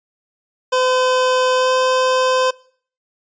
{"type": "tone with pitch glide", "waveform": "25% pulse", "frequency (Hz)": [510, 513.8], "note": ["C5", "C5"], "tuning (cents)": [-44, -32], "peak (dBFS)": -10, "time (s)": [0.72, 2.51], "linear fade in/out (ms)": 10, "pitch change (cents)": 12, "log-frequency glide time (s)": [1.56, 1.71], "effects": ["noise-tail reverb RT60 0.5 s tail -22 dB re dry", "resampled to 16000 Hz"]}